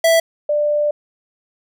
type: tone pair in turn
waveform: square / sine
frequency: 659.3 / 592.4 Hz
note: E5 / D5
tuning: 0 / +15 cents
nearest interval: major second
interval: 185 cents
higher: first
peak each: -11 / -14 dBFS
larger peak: first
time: 0.04-0.2 / 0.49-0.91 s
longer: second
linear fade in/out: 5 ms
effects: none